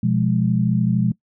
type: chord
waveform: sine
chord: F diminished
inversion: second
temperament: equal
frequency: 123.47 / 174.61 / 207.7 Hz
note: Cb3 / F3 / Ab3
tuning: 0 / 0 / 0 cents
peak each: -20 dBFS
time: 0.03-1.12 s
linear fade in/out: 5 ms
effects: noise-tail reverb RT60 0.1 s tail -21 dB re dry